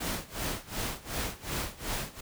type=noise with tremolo; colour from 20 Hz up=pink; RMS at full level=-32 dBFS; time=0-2.21 s; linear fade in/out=10 ms; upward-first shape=sine; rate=2.7 Hz; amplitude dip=90%; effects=none